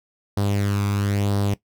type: tone with flanger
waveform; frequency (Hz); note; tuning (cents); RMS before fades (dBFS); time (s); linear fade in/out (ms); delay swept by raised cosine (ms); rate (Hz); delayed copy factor
sawtooth; 100.9; G#2; -49; -22; 0.37-1.54; 5; 0.21 to 0.84; 1; +0.6
effects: noise-tail reverb RT60 0.1 s tail -17 dB re dry